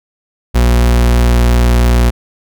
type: tone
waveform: 40% pulse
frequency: 59.8 Hz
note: A#1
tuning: 45 cents sharp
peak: -6 dBFS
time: 0.54-2.11 s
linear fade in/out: 20 ms
effects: none